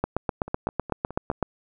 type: two click trains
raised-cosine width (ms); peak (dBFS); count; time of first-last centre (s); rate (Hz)
1; -22 / -9; 5 / 12; 0.48-1.315 / 0.04-1.427; 4.79 / 7.93
effects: none